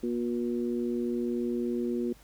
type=harmonic tone; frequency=120 Hz; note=B2; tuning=49 cents flat; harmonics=2 / 3 / 4; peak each=-30 / -31 / -40 dBFS; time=0.03-2.13 s; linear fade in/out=5 ms; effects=added 50 Hz sine -55 dBFS peak until 2.23 s + pink hiss -58 dBFS RMS until 2.23 s